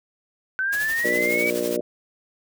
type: linear sweep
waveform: sine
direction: up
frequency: 1513 to 2305 Hz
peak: -21 dBFS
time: 0.59-1.5 s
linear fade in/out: 0 ms
type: noise with tremolo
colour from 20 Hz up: white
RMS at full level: -32 dBFS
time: 0.72-1.77 s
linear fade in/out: 10 ms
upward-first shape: sine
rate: 12 Hz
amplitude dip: 55%
type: harmonic tone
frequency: 59.7 Hz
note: A#1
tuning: 42 cents sharp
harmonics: 3 / 4 / 5 / 6 / 7 / 8 / 9 / 10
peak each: -38 / -33 / -32 / -28 / -36 / -27 / -37 / -28 dBFS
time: 1.04-1.81 s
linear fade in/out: 5 ms
effects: none